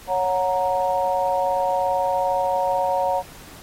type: chord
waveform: sine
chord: F# major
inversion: second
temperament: equal with one note detuned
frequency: 554.4 / 731.9 / 932.3 Hz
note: C#5 / F#5 / A#5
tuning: 0 / -19 / 0 cents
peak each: -23 dBFS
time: 0.07-3.23 s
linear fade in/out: 50 ms
effects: pink hiss -44 dBFS RMS until 3.62 s + AAC 48 kbps